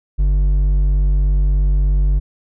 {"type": "tone with hard clipping", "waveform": "sine", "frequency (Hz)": 48.37, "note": "G1", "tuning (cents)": -22, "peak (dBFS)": -13, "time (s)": [0.18, 2.2], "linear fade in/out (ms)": 20, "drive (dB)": 5, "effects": []}